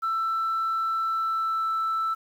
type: tone with pitch glide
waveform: sine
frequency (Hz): 1331 to 1323.3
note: E6 to E6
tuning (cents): +16 to +6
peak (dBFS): -22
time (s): 0.02-2.15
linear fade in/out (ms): 20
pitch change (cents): -10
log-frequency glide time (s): 1.01-1.69
effects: tanh soft clip ceiling -21 dBFS + 9-bit